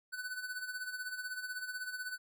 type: tone with tremolo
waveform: square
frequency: 1499 Hz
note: F#6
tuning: 22 cents sharp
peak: -37 dBFS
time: 0.12-2.18 s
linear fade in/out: 20 ms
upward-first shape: sine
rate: 16 Hz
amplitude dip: 65%
effects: none